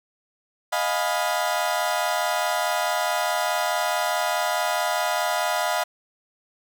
30% pulse chord, F half-diminished seventh, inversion third, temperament equal with one note detuned, 622.3 / 707 / 830.6 / 987.8 Hz, Eb5 / F5 / Ab5 / Cb6, 0 / +21 / 0 / 0 cents, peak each -25 / -23 / -28 / -26 dBFS, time 0.72-5.84 s, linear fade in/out 10 ms, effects none

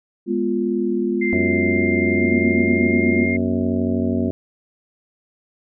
sine chord, F diminished, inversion first, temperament equal, 207.7 / 246.9 / 349.2 Hz, Ab3 / Cb4 / F4, 0 / 0 / 0 cents, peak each -23 / -23 / -21 dBFS, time 0.26-3.28 s, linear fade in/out 50 ms
sine tone with pitch glide, 2093 to 2117 Hz, C7 to C7, 0 to +20 cents, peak -22 dBFS, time 1.21-3.37 s, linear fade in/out 10 ms, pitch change +20 cents, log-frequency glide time 1.36-2.95 s
harmonic tone, 92.5 Hz, F#2, in tune, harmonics 1 / 2 / 3 / 4 / 5 / 6 / 7, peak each -26 / -29 / -25 / -27 / -33 / -33 / -31 dBFS, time 1.33-4.31 s, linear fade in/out 0 ms
sine tone, 238.7 Hz, A#3, 41 cents sharp, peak -20 dBFS, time 2.22-4.3 s, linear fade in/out 20 ms
effects none

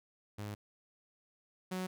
sawtooth tone pair in turn, 103.83 / 185 Hz, G#2 / F#3, 0 / 0 cents, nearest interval minor seventh, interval 1000 cents, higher second, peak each -36 / -32 dBFS, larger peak second, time 0.38-0.55 / 1.71-1.87 s, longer first, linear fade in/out 10 ms, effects none

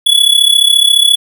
square tone with amplitude modulation, 3407 Hz, G#7, 44 cents sharp, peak -3 dBFS, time 0.06-1.16 s, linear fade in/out 10 ms, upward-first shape sine, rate 34.4 Hz, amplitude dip 80%, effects none

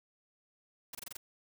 white noise bursts, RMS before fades -43 dBFS, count 6, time 0.93-1.17 s, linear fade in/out 5 ms, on 20 ms, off 24 ms, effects none

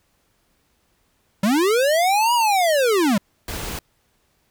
square linear two-way sweep, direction up then down, 185 to 978 to 185 Hz, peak -16 dBFS, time 1.43-3.18 s, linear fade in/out 5 ms, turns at 2.34 s
pink noise, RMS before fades -29 dBFS, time 3.48-3.79 s, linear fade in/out 2 ms
effects pink hiss -65 dBFS RMS until 4.5 s

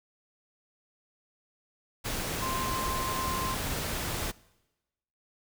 sine tone in noise, 1046.5 Hz, C6, in tune, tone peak -32 dBFS, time 2.41-3.55 s, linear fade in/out 20 ms, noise pink, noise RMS -33 dBFS, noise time 2.04-4.32 s, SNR -2 dB, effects noise-tail reverb RT60 1.0 s tail -22 dB re dry

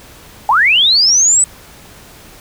sine linear sweep, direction up, 784 to 8100 Hz, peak -7 dBFS, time 0.49-1.44 s, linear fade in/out 2 ms, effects pink hiss -39 dBFS RMS until 2.4 s

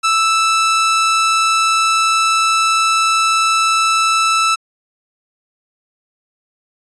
sawtooth tone, 1318.5 Hz, E6, in tune, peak -8 dBFS, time 0.03-4.56 s, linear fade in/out 20 ms, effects resampled to 22050 Hz

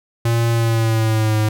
square tone with pitch glide, 116.3 to 107.89 Hz, A#2 to A2, -4 to -34 cents, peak -15 dBFS, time 0.25-1.49 s, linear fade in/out 5 ms, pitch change -130 cents, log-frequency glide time 0.51-1.37 s, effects none

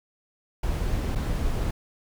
brown noise with dropouts, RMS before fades -26 dBFS, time 0.63-1.71 s, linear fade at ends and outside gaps 5 ms, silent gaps 1.152-1.156 s, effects none

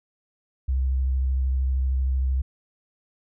sine tone with vibrato, 65.41 Hz, C2, in tune, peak -20 dBFS, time 0.68-2.42 s, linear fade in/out 10 ms, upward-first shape sine, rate 13 Hz, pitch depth 25 cents each way, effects none

